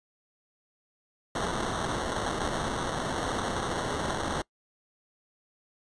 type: noise with sample-and-hold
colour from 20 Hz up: white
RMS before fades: -31 dBFS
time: 1.35-4.42 s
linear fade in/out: 5 ms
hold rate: 2450 Hz
effects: noise-tail reverb RT60 0.1 s tail -23 dB re dry + resampled to 22050 Hz